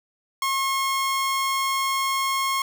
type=tone; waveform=sawtooth; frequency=1080 Hz; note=C#6; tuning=45 cents flat; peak=-18 dBFS; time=0.42-2.62 s; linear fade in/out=2 ms; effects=none